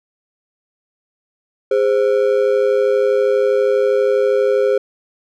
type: ring-modulated tone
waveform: triangle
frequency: 466.2 Hz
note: A#4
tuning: in tune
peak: -7 dBFS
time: 1.71-4.78 s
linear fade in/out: 5 ms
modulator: 56.2 Hz
effects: none